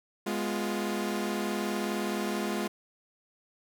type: chord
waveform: sawtooth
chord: F diminished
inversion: first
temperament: equal with one note detuned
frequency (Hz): 207.7 / 246.9 / 350.6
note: Ab3 / Cb4 / F4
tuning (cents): 0 / 0 / +7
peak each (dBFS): -28 / -33 / -30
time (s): 0.26-2.68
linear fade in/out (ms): 10
effects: none